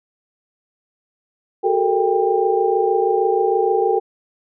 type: tone cluster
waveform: sine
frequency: 374.4 / 430.5 / 456.9 / 793 Hz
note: F#4 / A4 / A#4 / G5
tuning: +20 / -38 / -35 / +20 cents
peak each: -20 dBFS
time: 1.63-4 s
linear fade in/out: 20 ms
effects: none